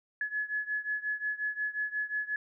sine beating tone pair, 1700 / 1705.6 Hz, G#6 / G#6, +40 / +46 cents, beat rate 5.6 Hz, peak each -33 / -35 dBFS, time 0.21-2.36 s, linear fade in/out 2 ms, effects none

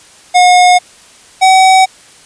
square tone pair in turn, 722 / 757.4 Hz, F#5 / F#5, -43 / +40 cents, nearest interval minor second, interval 83 cents, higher second, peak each -4 dBFS, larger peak neither, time 0.34-0.79 / 1.41-1.86 s, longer neither, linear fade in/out 20 ms, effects white hiss -40 dBFS RMS until 2.25 s + resampled to 22050 Hz

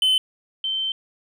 triangle / sine tone pair in turn, 3052 / 3102 Hz, G7 / G7, -47 / -19 cents, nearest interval unison, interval 28 cents, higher second, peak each -14 / -22 dBFS, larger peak first, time 0.02-0.18 / 0.64-0.92 s, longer second, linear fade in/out 2 ms, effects none

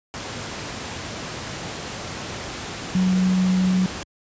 sine tone in noise, 185.3 Hz, F#3, 3 cents sharp, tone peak -16 dBFS, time 2.95-3.86 s, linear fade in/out 0 ms, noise pink, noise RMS -31 dBFS, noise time 0.14-4.03 s, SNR +12 dB, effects high-pass 80 Hz 12 dB/octave + resampled to 16000 Hz

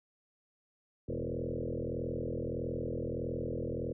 sine tone with frequency modulation, 296.4 Hz, D4, 16 cents sharp, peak -33 dBFS, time 1.08-3.93 s, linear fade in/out 10 ms, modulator 41.6 Hz, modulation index 5.7, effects none

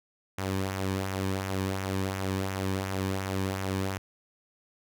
sawtooth tone with flanger, 95.7 Hz, G2, 41 cents flat, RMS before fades -31 dBFS, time 0.38-3.98 s, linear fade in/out 5 ms, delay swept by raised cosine 0.22 to 1.52 ms, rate 2.8 Hz, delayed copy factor -0.5, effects none

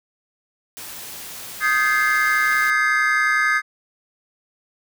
white noise, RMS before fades -35 dBFS, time 0.77-2.7 s, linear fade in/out 0 ms
triangle chord, Ab major seventh, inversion second, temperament equal with one note detuned, 1244.5 / 1568 / 1699.1 / 2093 Hz, Eb6 / G6 / Ab6 / C7, 0 / 0 / +39 / 0 cents, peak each -20 dBFS, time 1.6-3.62 s, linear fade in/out 50 ms
effects none

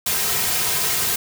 white noise with comb filter, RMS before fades -21 dBFS, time 0.06-1.16 s, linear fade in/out 5 ms, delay 3.5 ms, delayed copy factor -0.75, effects none

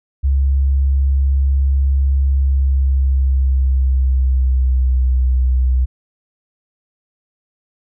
sine tone with pitch glide, 68.1 to 63.54 Hz, C#2 to B1, -30 to +50 cents, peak -11 dBFS, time 0.23-5.86 s, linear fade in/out 20 ms, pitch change -120 cents, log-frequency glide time 2.25-5.05 s, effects none

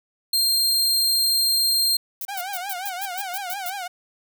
sawtooth tone, 4191 Hz, C8, 2 cents sharp, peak -15 dBFS, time 0.33-1.97 s, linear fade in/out 5 ms
violet noise bursts, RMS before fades -30 dBFS, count 10, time 2.21-3.7 s, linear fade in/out 2 ms, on 41 ms, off 120 ms
sawtooth tone with vibrato, 757 Hz, F#5, 39 cents sharp, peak -25 dBFS, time 2.28-3.88 s, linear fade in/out 10 ms, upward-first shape triangle, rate 5.6 Hz, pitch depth 150 cents each way
effects none

